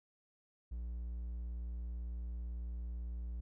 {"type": "tone", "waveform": "triangle", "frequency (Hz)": 59, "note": "A#1", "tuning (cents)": 22, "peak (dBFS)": -37, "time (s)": [0.71, 3.41], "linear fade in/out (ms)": 10, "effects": []}